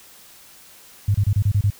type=tone bursts; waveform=sine; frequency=101.3 Hz; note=G#2; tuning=43 cents flat; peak=-14 dBFS; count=7; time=1.08-1.703 s; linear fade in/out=5 ms; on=65 ms; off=28 ms; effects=white hiss -47 dBFS RMS until 1.79 s